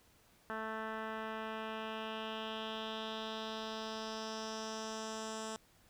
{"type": "tone with low-pass filter sweep", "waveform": "10% pulse", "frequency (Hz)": 220, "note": "A3", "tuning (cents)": 0, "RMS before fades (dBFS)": -42, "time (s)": [0.5, 5.56], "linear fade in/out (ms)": 0, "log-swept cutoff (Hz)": [1700, 7600], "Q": 3, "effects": ["pink hiss -67 dBFS RMS until 5.89 s"]}